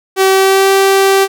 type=tone with pitch glide; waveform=sawtooth; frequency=382.9 to 389.1 Hz; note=G4 to G4; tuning=-41 to -13 cents; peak=-3 dBFS; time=0.16-1.28 s; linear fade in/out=50 ms; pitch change=+28 cents; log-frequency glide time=0.3-0.71 s; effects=none